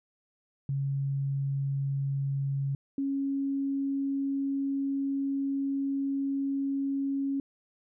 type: tone pair in turn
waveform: sine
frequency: 138.1 / 275.4 Hz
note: C#3 / C#4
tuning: -6 / -11 cents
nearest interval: octave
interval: 1195 cents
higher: second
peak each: -27 dBFS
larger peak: neither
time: 0.69-2.75 / 2.98-7.4 s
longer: second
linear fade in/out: 2 ms
effects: none